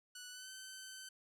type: tone with pitch glide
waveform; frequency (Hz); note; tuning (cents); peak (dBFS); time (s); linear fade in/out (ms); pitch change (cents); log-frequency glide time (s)
10% pulse; 1480 to 1532.2; F#6 to G6; 0 to -40; -40; 0.15-1.09; 5; +60; 0.3-0.49
effects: none